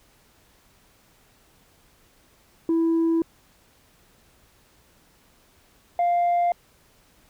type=tone pair in turn; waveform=sine; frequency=329.6 / 698.4 Hz; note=E4 / F5; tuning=0 / 0 cents; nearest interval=octave + minor second; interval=1300 cents; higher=second; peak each=-16 dBFS; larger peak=neither; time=2.69-3.22 / 5.99-6.52 s; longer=neither; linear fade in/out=2 ms; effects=tanh soft clip ceiling -17 dBFS + pink hiss -59 dBFS RMS until 7.29 s